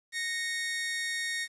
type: tone pair together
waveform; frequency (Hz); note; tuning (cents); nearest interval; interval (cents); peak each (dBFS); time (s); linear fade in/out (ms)
sawtooth; 1860 / 2205; A#6 / C#7; -4 / -10; minor third; 294; -28 / -35; 0.12-1.48; 50
effects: resampled to 24000 Hz + 10-bit